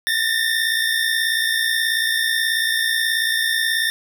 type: tone pair together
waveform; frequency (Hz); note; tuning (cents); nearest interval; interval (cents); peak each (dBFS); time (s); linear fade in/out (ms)
25% pulse; 1775.6 / 1834; A6 / A#6; +15 / -29; minor second; 56; -17; 0.07-3.9; 0
effects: none